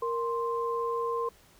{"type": "tone pair together", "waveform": "sine", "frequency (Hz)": [466.4, 1047], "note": ["A#4", "C6"], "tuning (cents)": [1, 1], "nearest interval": "octave + major second", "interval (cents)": 1400, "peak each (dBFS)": [-30, -31], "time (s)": [0.02, 1.29], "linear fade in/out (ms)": 5, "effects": ["pink hiss -59 dBFS RMS until 1.59 s"]}